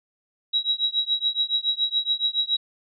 sine tone with tremolo, 3861 Hz, B7, 40 cents flat, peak -17 dBFS, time 0.53-2.57 s, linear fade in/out 10 ms, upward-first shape triangle, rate 7.1 Hz, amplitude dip 100%, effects none

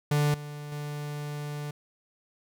45% pulse tone with level steps, 147.2 Hz, D3, 4 cents sharp, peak -22 / -37 / -33 dBFS, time 0.11-1.71 s, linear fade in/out 5 ms, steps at 0.34 / 0.72 s, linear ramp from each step 2 ms, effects none

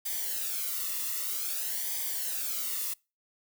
blue noise with flanger, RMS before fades -33 dBFS, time 0.05-2.94 s, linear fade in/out 10 ms, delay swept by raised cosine 0.73 to 1.3 ms, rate 0.52 Hz, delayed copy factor -0.7, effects noise-tail reverb RT60 0.3 s tail -26 dB re dry

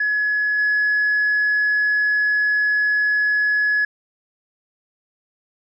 sine tone with level steps, 1693 Hz, G#6, 33 cents sharp, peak -16 / -14 dBFS, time 0-3.85 s, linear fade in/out 5 ms, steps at 0.58 s, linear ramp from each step 10 ms, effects tanh soft clip ceiling -13 dBFS

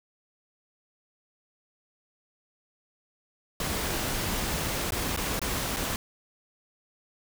pink noise with dropouts, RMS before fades -30 dBFS, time 3.6-5.96 s, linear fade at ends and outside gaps 2 ms, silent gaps 4.907-4.921 / 5.164-5.173 / 5.394-5.416 / 5.764-5.768 s, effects none

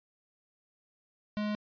square tone, 210 Hz, G#3, 19 cents sharp, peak -31 dBFS, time 1.37-1.55 s, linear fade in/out 0 ms, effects resampled to 11025 Hz

